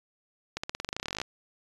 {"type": "accelerating click train", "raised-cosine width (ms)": 0.2, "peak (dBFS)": -15, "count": 20, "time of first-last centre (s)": [0.57, 1.216], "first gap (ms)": 65, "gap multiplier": 0.92, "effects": ["resampled to 24000 Hz"]}